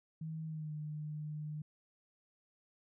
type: tone with pitch glide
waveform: sine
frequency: 159.1 to 151.56 Hz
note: D#3 to D#3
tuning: +39 to -45 cents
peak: -39 dBFS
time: 0.21-1.62 s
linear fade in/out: 5 ms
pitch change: -84 cents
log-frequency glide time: 0.46-0.73 s
effects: none